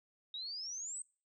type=exponential sweep; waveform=sine; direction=up; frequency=3729 to 8372 Hz; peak=-40 dBFS; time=0.34-1.02 s; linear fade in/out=2 ms; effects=noise-tail reverb RT60 0.4 s tail -25 dB re dry